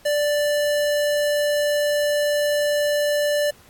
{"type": "tone", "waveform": "square", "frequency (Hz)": 587.3, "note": "D5", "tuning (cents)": 0, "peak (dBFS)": -19, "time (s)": [0.05, 3.51], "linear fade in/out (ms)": 10, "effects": ["pink hiss -52 dBFS RMS until 3.69 s", "AAC 64 kbps"]}